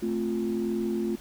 sine chord, F major, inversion first, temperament equal, 220 / 261.6 / 349.2 Hz, A3 / C4 / F4, 0 / 0 / 0 cents, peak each -28 / -34 / -28 dBFS, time 0.02-1.16 s, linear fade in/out 10 ms, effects tanh soft clip ceiling -19 dBFS + pink hiss -49 dBFS RMS until 1.2 s

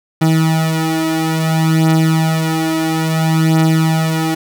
30% pulse beating tone pair, 159.9 / 160.49 Hz, D#3 / E3, +48 / -46 cents, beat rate 0.59 Hz, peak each -14 / -11 dBFS, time 0.21-4.35 s, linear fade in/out 10 ms, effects none

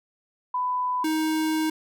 sine / square tone pair in turn, 998 / 314.4 Hz, B5 / D#4, +18 / +18 cents, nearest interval octave + minor sixth, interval 2000 cents, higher first, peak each -23 dBFS, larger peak neither, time 0.54-1.04 / 1.04-1.7 s, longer second, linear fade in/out 5 ms, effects none

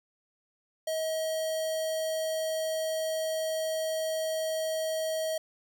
square tone with notch filter, 637 Hz, D#5, 41 cents sharp, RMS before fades -31 dBFS, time 0.87-5.38 s, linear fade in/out 5 ms, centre 1600 Hz, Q 1.1, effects none

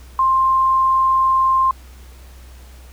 sine tone, 1054 Hz, C6, 12 cents sharp, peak -12 dBFS, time 0.19-1.71 s, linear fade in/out 2 ms, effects added 63 Hz sine -38 dBFS peak until 2.92 s + pink hiss -48 dBFS RMS until 2.92 s

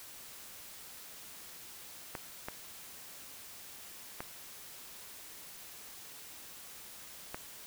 clicks, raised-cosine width 0.5 ms, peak -23 dBFS, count 4, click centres 2.152 / 2.485 / 4.205 / 7.345 s, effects white hiss -50 dBFS RMS until 7.66 s

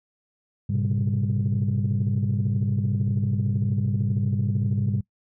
sine tone cluster, 104.2 / 122.3 / 135.2 / 197.6 Hz, G#2 / B2 / C#3 / G3, +6 / -16 / -43 / +14 cents, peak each -23 / -27 / -27 / -27 dBFS, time 0.69-5.01 s, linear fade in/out 10 ms, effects noise-tail reverb RT60 0.1 s tail -22 dB re dry + tanh soft clip ceiling -15 dBFS

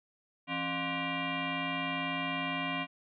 sine tone with frequency modulation, 1046.5 Hz, C6, in tune, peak -31 dBFS, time 0.47-2.87 s, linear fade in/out 50 ms, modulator 439 Hz, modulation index 4.3, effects none

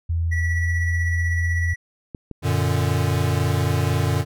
sine tone with pitch glide, 83.3 to 85.15 Hz, E2 to F2, +19 to -43 cents, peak -19 dBFS, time 0.09-1.74 s, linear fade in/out 10 ms, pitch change +38 cents, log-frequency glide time 0.34-0.69 s
triangle tone with tremolo, 1946 Hz, B6, 26 cents flat, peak -22 dBFS, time 0.31-1.76 s, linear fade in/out 20 ms, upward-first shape sine, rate 16 Hz, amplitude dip 40%
clicks, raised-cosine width 3 ms, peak -20 dBFS, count 2, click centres 2.148 / 2.313 s
square chord, Gb augmented, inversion none, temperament equal, 92.5 / 116.54 / 146.83 Hz, Gb2 / Bb2 / D3, 0 / 0 / 0 cents, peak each -23 / -24 / -24 dBFS, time 2.42-4.25 s, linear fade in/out 50 ms
effects none

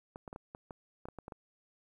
clicks, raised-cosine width 1 ms, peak -30 dBFS, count 11, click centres 0.159 / 0.278 / 0.329 / 0.361 / 0.549 / 0.708 / 1.055 / 1.086 / 1.187 / 1.281 / 1.322 s, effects 11-bit

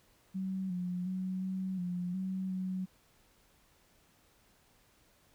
sine tone with pitch steps, 189.6 / 179.2 / 186.4 / 188.3 / 177.9 / 188.5 / 186.3 Hz, F#3 / F3 / F#3 / F#3 / F3 / F#3 / F#3, +43 / +45 / +13 / +31 / +32 / +32 / +12 cents, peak -33 dBFS, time 0.34-2.86 s, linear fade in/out 20 ms, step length 360 ms, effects pink hiss -67 dBFS RMS until 5.34 s

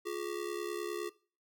square ring-modulated tone, 385.8 Hz, G4, 28 cents flat, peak -33 dBFS, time 0.05-1.1 s, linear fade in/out 20 ms, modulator 34.9 Hz, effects noise-tail reverb RT60 0.4 s tail -20 dB re dry

